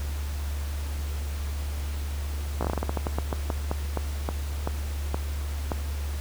slowing click train, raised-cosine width 1 ms, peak -13 dBFS, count 20, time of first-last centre 2.61-5.718 s, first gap 16 ms, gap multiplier 1.22, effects added 72 Hz sine -28 dBFS peak until 6.2 s + pink hiss -42 dBFS RMS until 6.2 s

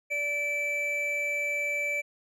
triangle tone pair together, 581.2 / 2322 Hz, D5 / D7, -18 / -20 cents, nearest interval 2 octaves, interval 2398 cents, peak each -34 / -26 dBFS, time 0.1-2.02 s, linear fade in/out 20 ms, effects none

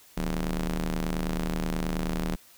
sawtooth ring-modulated tone, 78.7 Hz, D#2, 20 cents sharp, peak -20 dBFS, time 0.17-2.36 s, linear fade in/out 5 ms, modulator 103 Hz, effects white hiss -55 dBFS RMS until 2.57 s

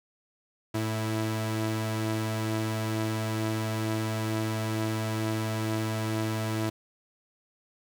sawtooth tone pair together, 110 / 327.8 Hz, A2 / E4, 0 / -10 cents, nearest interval octave + perfect fifth, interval 1890 cents, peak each -25 / -29 dBFS, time 0.74-6.7 s, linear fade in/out 10 ms, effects none

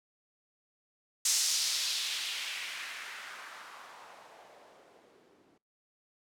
violet noise with low-pass filter sweep, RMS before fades -37 dBFS, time 1.25-5.58 s, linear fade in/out 5 ms, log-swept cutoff 6500 to 300 Hz, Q 1.7, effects noise-tail reverb RT60 0.3 s tail -26 dB re dry

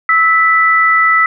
sine tone pair together, 1307 / 1978.8 Hz, E6 / B6, -15 / +3 cents, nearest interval perfect fifth, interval 718 cents, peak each -10 dBFS, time 0.09-1.26 s, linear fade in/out 2 ms, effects none

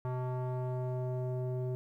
square tone with low-pass filter sweep, 126.7 Hz, B2, 45 cents sharp, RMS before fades -35 dBFS, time 0.05-1.75 s, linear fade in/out 0 ms, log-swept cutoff 1000 to 500 Hz, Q 2, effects 12-bit

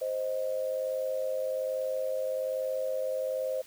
sine tone pair together, 523.3 / 624.5 Hz, C5 / D#5, 0 / +6 cents, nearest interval minor third, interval 306 cents, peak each -30 / -34 dBFS, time 0.01-3.62 s, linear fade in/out 10 ms, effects white hiss -54 dBFS RMS until 3.66 s

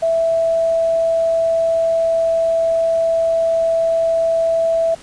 sine tone with quantisation, 659.3 Hz, E5, in tune, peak -13 dBFS, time 0.02-4.95 s, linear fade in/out 10 ms, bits 7, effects pink hiss -41 dBFS RMS until 5.02 s + resampled to 22050 Hz

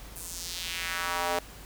square tone with high-pass filter sweep, 87.31 Hz, F2, in tune, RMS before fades -33 dBFS, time 0.16-1.39 s, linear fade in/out 0 ms, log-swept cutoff 9900 to 570 Hz, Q 1.6, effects added 50 Hz sine -48 dBFS peak until 1.65 s + pink hiss -48 dBFS RMS until 1.65 s

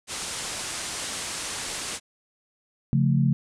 white low-pass noise, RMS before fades -33 dBFS, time 0.07-2 s, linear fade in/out 50 ms, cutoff 9700 Hz, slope 48 dB/octave
sine chord, Db augmented, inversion none, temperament equal, 138.59 / 174.61 / 220 Hz, Db3 / F3 / A3, 0 / 0 / 0 cents, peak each -20 / -25 / -25 dBFS, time 2.93-3.33 s, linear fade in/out 0 ms
effects none

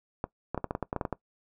clicks, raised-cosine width 1 ms, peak -16 dBFS, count 12, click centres 0.241 / 0.546 / 0.577 / 0.643 / 0.709 / 0.751 / 0.827 / 0.929 / 0.963 / 1.012 / 1.052 / 1.127 s, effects noise-tail reverb RT60 0.1 s tail -20 dB re dry

